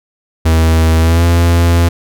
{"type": "tone with pitch glide", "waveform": "45% pulse", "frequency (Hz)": [80.9, 85.12], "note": ["E2", "F2"], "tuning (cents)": [-32, -44], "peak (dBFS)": -7, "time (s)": [0.45, 1.89], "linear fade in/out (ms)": 10, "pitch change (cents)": 88, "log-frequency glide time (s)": [0.99, 1.24], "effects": []}